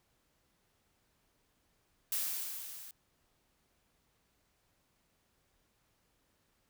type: noise with level ramp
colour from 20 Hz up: blue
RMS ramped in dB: -33 to -50 dBFS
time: 2.12-2.91 s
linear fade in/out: 2 ms
effects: pink hiss -75 dBFS RMS until 6.69 s